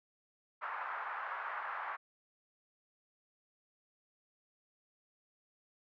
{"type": "band-pass noise", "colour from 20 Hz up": "pink", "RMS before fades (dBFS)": -41, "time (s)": [0.61, 1.97], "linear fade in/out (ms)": 20, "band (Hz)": [910, 1600], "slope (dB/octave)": 24, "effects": []}